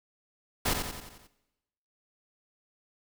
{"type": "noise with echo", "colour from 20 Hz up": "pink", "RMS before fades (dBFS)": -27, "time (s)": [0.65, 0.74], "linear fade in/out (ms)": 10, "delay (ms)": 89, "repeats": 6, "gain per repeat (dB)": -5, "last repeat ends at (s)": 1.274, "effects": ["noise-tail reverb RT60 1.0 s tail -18 dB re dry"]}